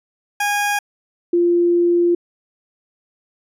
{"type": "tone pair in turn", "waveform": ["20% pulse", "sine"], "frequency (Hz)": [820, 346.8], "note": ["G#5", "F4"], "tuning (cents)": [-22, -12], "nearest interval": "octave + minor third", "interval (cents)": 1490, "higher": "first", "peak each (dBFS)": -12, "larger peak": "neither", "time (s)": [[0.4, 0.79], [1.33, 2.15]], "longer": "second", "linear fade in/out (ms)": 5, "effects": ["resampled to 32000 Hz"]}